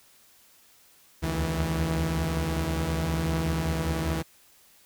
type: tone cluster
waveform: sawtooth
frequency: 71.6 / 76.8 / 81.7 / 162.7 Hz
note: D2 / D#2 / E2 / E3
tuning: -43 / -22 / -15 / -22 cents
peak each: -27 / -31 / -31 / -24 dBFS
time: 1.22-4.23 s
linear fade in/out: 20 ms
effects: white hiss -58 dBFS RMS until 4.85 s